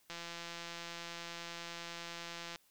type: click train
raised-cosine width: 0.2 ms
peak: -27 dBFS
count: 419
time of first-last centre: 0.1-2.559 s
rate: 170 Hz
effects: white hiss -70 dBFS RMS until 2.7 s